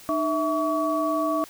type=tone cluster; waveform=sine; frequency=305.6 / 654 / 1134 Hz; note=D#4 / E5 / C#6; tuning=-31 / -14 / +39 cents; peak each=-26 dBFS; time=0.09-1.44 s; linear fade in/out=0 ms; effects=white hiss -47 dBFS RMS until 1.49 s